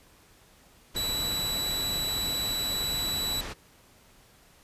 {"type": "low-pass noise", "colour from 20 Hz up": "pink", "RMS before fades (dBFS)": -37, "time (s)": [0.94, 3.54], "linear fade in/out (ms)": 20, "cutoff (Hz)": 5900, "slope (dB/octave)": 12}
{"type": "tone", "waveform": "sawtooth", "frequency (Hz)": 3939, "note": "B7", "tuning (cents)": -5, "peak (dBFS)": -25, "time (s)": [0.96, 3.41], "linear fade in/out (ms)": 5}
{"effects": ["pink hiss -58 dBFS RMS until 4.63 s", "resampled to 32000 Hz"]}